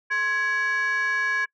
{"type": "tone with frequency modulation", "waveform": "sine", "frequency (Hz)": 1669, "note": "G#6", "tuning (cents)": 8, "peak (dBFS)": -19, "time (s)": [0.1, 1.46], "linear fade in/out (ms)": 20, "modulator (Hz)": 615, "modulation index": 0.64, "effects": ["noise-tail reverb RT60 0.1 s tail -26 dB re dry", "tanh soft clip ceiling -20 dBFS"]}